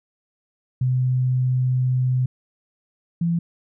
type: tone pair in turn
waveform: sine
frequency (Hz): 127.5 / 169.36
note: C3 / E3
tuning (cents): -44 / +47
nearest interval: perfect fourth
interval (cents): 491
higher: second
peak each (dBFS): -17 / -18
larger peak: first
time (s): 0.81-2.26 / 3.21-3.39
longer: first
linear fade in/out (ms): 5
effects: none